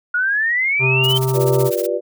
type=exponential sweep; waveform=sine; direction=up; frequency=1425 to 3136 Hz; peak=-15 dBFS; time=0.14-1.18 s; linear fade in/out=5 ms
type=harmonic tone; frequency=130.81 Hz; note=C3; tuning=in tune; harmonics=1 / 3 / 5 / 7 / 9 / 10; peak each=-17 / -21 / -34 / -28 / -34 / -39 dBFS; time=0.79-1.71 s; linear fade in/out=50 ms
type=noise with tremolo; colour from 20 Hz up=blue; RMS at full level=-25 dBFS; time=1.03-1.87 s; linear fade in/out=20 ms; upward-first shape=triangle; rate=16 Hz; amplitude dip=100%
type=chord; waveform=sine; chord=G dominant seventh; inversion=third; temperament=just; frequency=352.8 / 392 / 490 / 588 Hz; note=F4 / G4 / B4 / D5; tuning=+18 / 0 / -14 / +2 cents; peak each=-24 / -24 / -22 / -22 dBFS; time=1.33-2.01 s; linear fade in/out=50 ms
effects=none